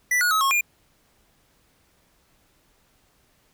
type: tone with pitch steps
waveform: square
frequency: 1974 / 1450 / 1281 / 1089 / 2412 Hz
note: B6 / F#6 / E6 / C#6 / D7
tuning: -1 / -35 / -50 / -31 / +46 cents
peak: -19 dBFS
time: 0.11-0.61 s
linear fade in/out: 5 ms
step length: 100 ms
effects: pink hiss -63 dBFS RMS until 3.53 s